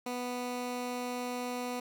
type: tone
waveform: 15% pulse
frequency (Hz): 246.9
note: B3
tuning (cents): 0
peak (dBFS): -28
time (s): 0.06-1.8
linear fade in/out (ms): 5
effects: none